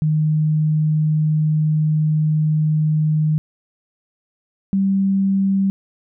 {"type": "tone pair in turn", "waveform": "sine", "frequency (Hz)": [154.3, 194.41], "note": ["D#3", "G3"], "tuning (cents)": [-14, -14], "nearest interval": "major third", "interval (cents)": 400, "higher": "second", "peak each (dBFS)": -14, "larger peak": "neither", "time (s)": [[0.02, 3.38], [4.73, 5.7]], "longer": "first", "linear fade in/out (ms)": 0, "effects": []}